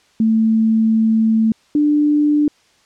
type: tone pair in turn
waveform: sine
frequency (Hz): 222 / 296.3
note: A3 / D4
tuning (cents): +16 / +15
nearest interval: perfect fourth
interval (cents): 499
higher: second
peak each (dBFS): -11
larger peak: neither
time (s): 0.2-1.52 / 1.75-2.48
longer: first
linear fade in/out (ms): 2
effects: white hiss -55 dBFS RMS until 2.85 s + low-pass 6000 Hz 12 dB/octave